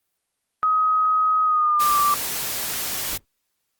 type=tone with pitch glide; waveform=sine; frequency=1262 to 1170.7 Hz; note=D#6 to D6; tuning=+24 to -6 cents; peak=-16 dBFS; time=0.63-2.14 s; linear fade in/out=0 ms; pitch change=-130 cents; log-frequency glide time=1.43-1.98 s
type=noise; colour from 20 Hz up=white; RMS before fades=-27 dBFS; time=1.79-3.18 s; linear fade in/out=20 ms
type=noise with exponential decay; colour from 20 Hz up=brown; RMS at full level=-30 dBFS; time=3.13-3.25 s; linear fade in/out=0 ms; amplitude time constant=24 ms
effects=white hiss -75 dBFS RMS until 3.79 s + Opus 32 kbps